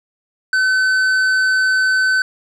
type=tone with tanh clipping; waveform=sine; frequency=1521 Hz; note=F#6; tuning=47 cents sharp; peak=-14 dBFS; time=0.53-2.22 s; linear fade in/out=2 ms; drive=9 dB; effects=none